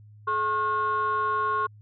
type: tone cluster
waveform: sine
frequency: 427.6 / 1083 / 1434 Hz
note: A4 / C#6 / F6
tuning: -49 / -41 / +45 cents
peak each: -32 / -23 / -30 dBFS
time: 0.27-1.67 s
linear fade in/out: 10 ms
effects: tanh soft clip ceiling -17 dBFS + added 105 Hz sine -47 dBFS peak until 1.81 s